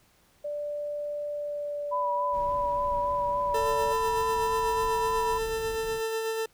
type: tone with pitch glide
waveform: sine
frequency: 587.3 to 577.5 Hz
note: D5 to D5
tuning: 0 to -29 cents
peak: -30 dBFS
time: 0.44-3.93 s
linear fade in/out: 10 ms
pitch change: -29 cents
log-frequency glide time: 1.29-2.42 s
type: tone with vibrato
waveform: sine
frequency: 986 Hz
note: B5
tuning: 3 cents flat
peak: -26 dBFS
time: 1.91-5.39 s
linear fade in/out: 20 ms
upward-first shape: sine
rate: 3.5 Hz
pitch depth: 27 cents each way
type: noise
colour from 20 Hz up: brown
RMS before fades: -42 dBFS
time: 2.31-6.02 s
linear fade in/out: 50 ms
type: tone with tremolo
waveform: 40% pulse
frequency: 446.1 Hz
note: A4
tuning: 24 cents sharp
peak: -26 dBFS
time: 3.54-6.46 s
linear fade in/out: 5 ms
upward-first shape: sine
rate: 8.1 Hz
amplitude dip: 30%
effects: pink hiss -63 dBFS RMS until 6.53 s